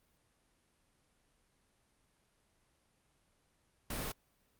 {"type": "noise", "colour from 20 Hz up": "pink", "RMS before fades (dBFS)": -39, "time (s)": [3.9, 4.12], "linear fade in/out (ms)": 5, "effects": ["pink hiss -74 dBFS RMS until 4.59 s", "Opus 32 kbps"]}